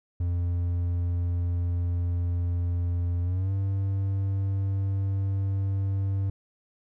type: tone with pitch glide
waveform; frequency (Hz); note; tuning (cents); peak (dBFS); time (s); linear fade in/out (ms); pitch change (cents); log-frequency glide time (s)
triangle; 87.31 to 97.44; F2 to G2; 0 to -10; -22; 0.2-6.3; 5; +190; 3.22-3.52
effects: none